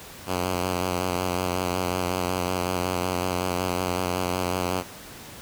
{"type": "tone with vibrato", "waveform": "5% pulse", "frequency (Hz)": 90.5, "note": "F#2", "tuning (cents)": -38, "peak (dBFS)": -13, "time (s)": [0.26, 4.84], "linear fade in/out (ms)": 50, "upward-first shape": "square", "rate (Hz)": 5.4, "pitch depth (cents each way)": 32, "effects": ["pink hiss -42 dBFS RMS until 5.41 s", "high-pass 60 Hz 12 dB/octave"]}